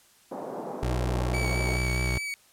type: band-pass noise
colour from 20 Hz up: white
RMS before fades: -36 dBFS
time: 0.31-1.77 s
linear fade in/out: 10 ms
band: 190 to 810 Hz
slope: 24 dB/octave
type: tone with pitch glide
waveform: 25% pulse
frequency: 61.74 to 62.21 Hz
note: B1 to B1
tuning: 0 to +13 cents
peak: -22 dBFS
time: 0.83-2.18 s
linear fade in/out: 0 ms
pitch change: +13 cents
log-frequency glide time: 1.24-1.91 s
type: tone with vibrato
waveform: 40% pulse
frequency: 2271 Hz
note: C#7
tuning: 41 cents sharp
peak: -30 dBFS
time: 1.34-2.34 s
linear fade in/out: 0 ms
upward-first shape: sine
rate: 4.8 Hz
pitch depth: 23 cents each way
effects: white hiss -59 dBFS RMS until 2.52 s + low-pass 12000 Hz 12 dB/octave